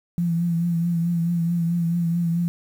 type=tone with vibrato; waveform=sine; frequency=170 Hz; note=F3; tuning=46 cents flat; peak=-19 dBFS; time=0.18-2.48 s; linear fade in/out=0 ms; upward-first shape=triangle; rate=4.6 Hz; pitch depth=46 cents each way; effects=8-bit